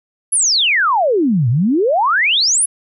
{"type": "exponential two-way sweep", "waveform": "sine", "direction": "down then up", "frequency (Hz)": [11040, 110.7, 11040], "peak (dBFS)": -11, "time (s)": [0.32, 2.66], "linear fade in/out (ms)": 10, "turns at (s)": 1.49, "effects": []}